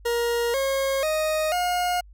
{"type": "tone with pitch steps", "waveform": "40% pulse", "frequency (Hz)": [471.8, 542, 622.5, 715.1], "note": ["A#4", "C#5", "D#5", "F5"], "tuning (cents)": [21, -39, 1, 41], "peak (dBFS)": -21, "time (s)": [0.05, 2.01], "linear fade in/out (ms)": 10, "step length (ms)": 490, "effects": ["added 50 Hz sine -45 dBFS peak until 2.13 s"]}